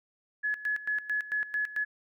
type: tone with tremolo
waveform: sine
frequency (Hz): 1700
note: G#6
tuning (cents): +40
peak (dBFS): -26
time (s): 0.43-1.85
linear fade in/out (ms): 20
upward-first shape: square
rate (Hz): 4.5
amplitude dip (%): 80
effects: MP3 96 kbps